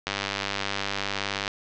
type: click train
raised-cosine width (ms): 0.2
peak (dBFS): -9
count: 141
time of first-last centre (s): 0.07-1.478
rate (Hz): 99.4
effects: low-pass 5000 Hz 12 dB/octave